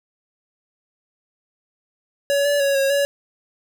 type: tone with pitch steps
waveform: square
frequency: 564 / 575 / 557 / 546 / 565 Hz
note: C#5 / D5 / C#5 / C#5 / C#5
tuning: +30 / -37 / +8 / -26 / +33 cents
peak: -17 dBFS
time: 2.3-3.05 s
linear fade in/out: 0 ms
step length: 150 ms
effects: none